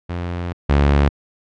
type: tone pair in turn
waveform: sawtooth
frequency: 87.31 / 71.26 Hz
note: F2 / C#2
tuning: 0 / +48 cents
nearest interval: major third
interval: 352 cents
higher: first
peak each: -19 / -8 dBFS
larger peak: second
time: 0.09-0.53 / 0.69-1.09 s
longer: first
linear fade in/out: 10 ms
effects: low-pass 3000 Hz 12 dB/octave